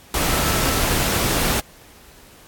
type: tone in noise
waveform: sine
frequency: 1316 Hz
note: E6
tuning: 3 cents flat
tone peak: -30 dBFS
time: 0.29-0.8 s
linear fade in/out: 2 ms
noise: pink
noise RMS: -20 dBFS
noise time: 0.14-1.6 s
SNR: -13 dB
effects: pink hiss -47 dBFS RMS until 2.47 s + AAC 64 kbps